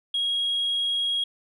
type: tone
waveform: sine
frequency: 3290 Hz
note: G#7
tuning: 17 cents flat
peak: -21 dBFS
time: 0.14-1.24 s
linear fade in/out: 5 ms
effects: tanh soft clip ceiling -20 dBFS